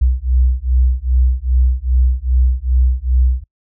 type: beating tone pair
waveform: sine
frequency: 61.74 / 64.24 Hz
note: B1 / C2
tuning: 0 / -31 cents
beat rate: 2.5 Hz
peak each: -14 dBFS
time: 0.01-3.44 s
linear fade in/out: 10 ms
effects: noise-tail reverb RT60 0.1 s tail -26 dB re dry